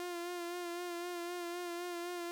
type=tone with vibrato; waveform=sawtooth; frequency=349.2 Hz; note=F4; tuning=in tune; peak=-35 dBFS; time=0-2.31 s; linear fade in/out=0 ms; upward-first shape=sine; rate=3.9 Hz; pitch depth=32 cents each way; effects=none